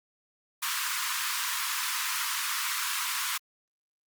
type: high-pass noise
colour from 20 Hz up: pink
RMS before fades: -31 dBFS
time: 0.62-3.38 s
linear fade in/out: 10 ms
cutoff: 960 Hz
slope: 96 dB/octave
effects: Opus 48 kbps